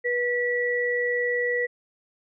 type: tone pair together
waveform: sine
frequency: 486.8 / 1947 Hz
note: B4 / B6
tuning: -25 / -25 cents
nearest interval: 2 octaves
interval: 2400 cents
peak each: -25 dBFS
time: 0.04-1.67 s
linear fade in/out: 20 ms
effects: none